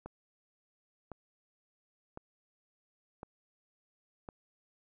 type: click train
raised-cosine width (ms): 1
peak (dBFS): -29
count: 5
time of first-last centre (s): 0.06-4.288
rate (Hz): 0.946
effects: none